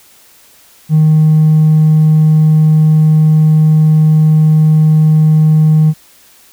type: tone with hard clipping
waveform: sine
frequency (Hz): 155.56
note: D#3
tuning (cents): 0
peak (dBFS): -5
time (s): 0.89-5.94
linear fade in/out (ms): 50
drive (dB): 1
effects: white hiss -44 dBFS RMS until 6.52 s